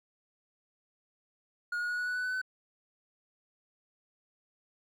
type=tone with pitch steps; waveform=triangle; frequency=1436 / 1446.8 / 1457.7 / 1468.7 / 1479.8 / 1490.9 / 1502.2 / 1513.5 Hz; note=F6 / F#6 / F#6 / F#6 / F#6 / F#6 / F#6 / F#6; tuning=+48 / -39 / -26 / -13 / 0 / +13 / +26 / +39 cents; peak=-29 dBFS; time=1.72-2.416 s; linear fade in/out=5 ms; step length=87 ms; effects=none